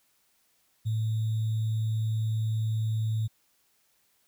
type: tone with sample-and-hold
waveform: sine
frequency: 110 Hz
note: A2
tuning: in tune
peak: -25 dBFS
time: 0.85-3.28 s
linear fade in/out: 20 ms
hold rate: 3675 Hz
effects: white hiss -69 dBFS RMS until 4.27 s